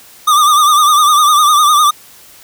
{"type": "tone with vibrato", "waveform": "square", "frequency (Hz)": 1200, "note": "D6", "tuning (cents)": 37, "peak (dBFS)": -7, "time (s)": [0.27, 1.91], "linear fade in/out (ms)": 10, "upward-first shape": "triangle", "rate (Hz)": 9.9, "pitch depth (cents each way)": 88, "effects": ["white hiss -40 dBFS RMS until 2.43 s"]}